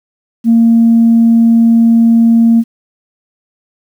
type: tone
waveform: sine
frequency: 230 Hz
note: A#3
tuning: 23 cents flat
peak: -3 dBFS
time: 0.44-2.64 s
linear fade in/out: 50 ms
effects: tanh soft clip ceiling 0 dBFS + 7-bit